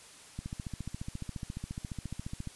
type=click train; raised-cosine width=5 ms; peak=-25 dBFS; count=31; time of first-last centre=0.39-2.473 s; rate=14.4 Hz; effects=white hiss -53 dBFS RMS until 2.55 s + resampled to 24000 Hz